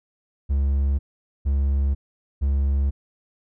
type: tone bursts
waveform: triangle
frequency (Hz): 69.3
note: C#2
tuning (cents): 0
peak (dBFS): -16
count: 3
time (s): 0.49-2.91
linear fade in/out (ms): 20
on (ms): 500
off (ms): 460
effects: none